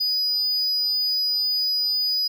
triangle tone, 4949 Hz, D#8, 10 cents flat, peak -19 dBFS, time 0-2.28 s, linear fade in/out 10 ms, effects none

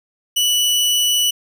sawtooth tone, 2958 Hz, F#7, 1 cent flat, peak -11 dBFS, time 0.36-1.31 s, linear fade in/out 10 ms, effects none

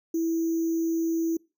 sine tone with sample-and-hold, 329.6 Hz, E4, in tune, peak -23 dBFS, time 0.14-1.37 s, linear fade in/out 5 ms, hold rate 6300 Hz, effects noise-tail reverb RT60 0.3 s tail -25 dB re dry

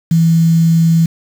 sine tone with quantisation, 164.81 Hz, E3, in tune, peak -7 dBFS, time 0.11-1.06 s, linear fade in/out 5 ms, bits 5, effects none

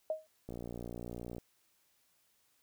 sine tone with exponential decay, 628 Hz, D#5, 16 cents sharp, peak -28 dBFS, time 0.1-0.27 s, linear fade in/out 2 ms, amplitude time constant 36 ms
click train, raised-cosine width 2 ms, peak -30 dBFS, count 54, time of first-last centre 0.49-1.382 s, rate 59.4 Hz
effects white hiss -73 dBFS RMS until 2.62 s

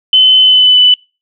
sine tone with pitch glide, 3042 to 2990 Hz, F#7 to F#7, +47 to +17 cents, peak -3 dBFS, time 0.13-0.94 s, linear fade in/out 2 ms, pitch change -30 cents, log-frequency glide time 0.4-0.8 s, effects noise-tail reverb RT60 0.3 s tail -26 dB re dry

